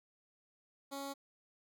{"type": "tone with notch filter", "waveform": "10% pulse", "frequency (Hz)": 277.1, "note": "C#4", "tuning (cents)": -1, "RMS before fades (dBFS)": -43, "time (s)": [0.91, 1.14], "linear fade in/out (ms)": 20, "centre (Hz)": 1700, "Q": 1.5, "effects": []}